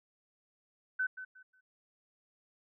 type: tone with echo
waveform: sine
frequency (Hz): 1515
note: F#6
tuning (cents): +40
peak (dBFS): -29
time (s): 0.99-1.07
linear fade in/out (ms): 10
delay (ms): 180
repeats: 3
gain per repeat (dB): -12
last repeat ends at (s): 1.61
effects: none